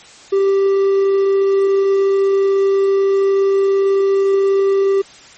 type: tone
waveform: triangle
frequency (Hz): 392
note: G4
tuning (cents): 0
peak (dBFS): -9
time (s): 0.32-5.02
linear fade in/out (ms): 10
effects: white hiss -41 dBFS RMS until 5.37 s + MP3 32 kbps